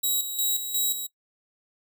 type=tone with tremolo; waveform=10% pulse; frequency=3857 Hz; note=B7; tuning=42 cents flat; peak=-15 dBFS; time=0.03-1.07 s; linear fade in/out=10 ms; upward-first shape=square; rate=2.8 Hz; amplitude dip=60%; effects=noise-tail reverb RT60 0.1 s tail -20 dB re dry